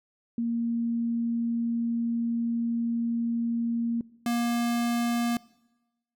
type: tone pair in turn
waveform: sine / square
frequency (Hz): 233.1 / 236.8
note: A#3 / A#3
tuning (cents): 0 / +27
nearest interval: unison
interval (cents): 27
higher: second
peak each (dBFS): -25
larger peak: neither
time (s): 0.38-4.01 / 4.26-5.37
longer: first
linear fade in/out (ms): 2
effects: noise-tail reverb RT60 1.0 s tail -22 dB re dry